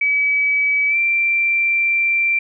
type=tone with pitch glide; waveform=sine; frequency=2285 to 2355 Hz; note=D7 to D7; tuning=-48 to +4 cents; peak=-14 dBFS; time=0.01-2.39 s; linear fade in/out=5 ms; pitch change=+52 cents; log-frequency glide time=0.88-0.97 s; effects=none